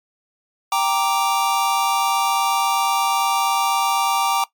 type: chord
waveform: square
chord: G minor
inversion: none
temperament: equal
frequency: 784 / 932.3 / 1174.7 Hz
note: G5 / Bb5 / D6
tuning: 0 / 0 / 0 cents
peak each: -22 dBFS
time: 0.72-4.44 s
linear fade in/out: 2 ms
effects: noise-tail reverb RT60 0.1 s tail -18 dB re dry + MP3 96 kbps